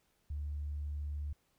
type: tone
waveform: sine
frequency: 73.42 Hz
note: D2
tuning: in tune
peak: -35 dBFS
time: 0.3-1.33 s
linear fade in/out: 5 ms
effects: tanh soft clip ceiling -31 dBFS + pink hiss -75 dBFS RMS until 1.58 s